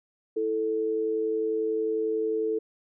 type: tone pair together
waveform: sine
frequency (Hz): 328.9 / 440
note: E4 / A4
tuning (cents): -4 / 0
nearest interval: perfect fourth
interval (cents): 504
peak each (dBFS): -32 / -25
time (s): 0.36-2.59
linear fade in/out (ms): 10
effects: none